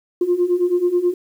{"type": "beating tone pair", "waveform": "sine", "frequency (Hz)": [348.7, 358], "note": ["F4", "F4"], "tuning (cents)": [-3, 43], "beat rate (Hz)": 9.3, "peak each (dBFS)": [-19, -16], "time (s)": [0.21, 1.14], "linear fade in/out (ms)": 5, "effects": ["tanh soft clip ceiling -8 dBFS", "8-bit"]}